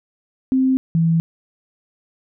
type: tone pair in turn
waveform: sine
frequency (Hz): 261.6 / 164.8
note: C4 / E3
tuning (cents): 0 / 0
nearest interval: minor sixth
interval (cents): 800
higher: first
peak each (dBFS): -13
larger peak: neither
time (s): 0.52-0.77 / 0.95-1.2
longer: neither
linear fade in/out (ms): 0
effects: none